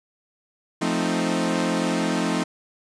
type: chord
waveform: sawtooth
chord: F dominant seventh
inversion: none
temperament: equal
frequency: 174.61 / 220 / 261.6 / 311.1 Hz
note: F3 / A3 / C4 / Eb4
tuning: 0 / 0 / 0 / 0 cents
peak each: -23 dBFS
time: 0.81-2.44 s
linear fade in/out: 10 ms
effects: resampled to 22050 Hz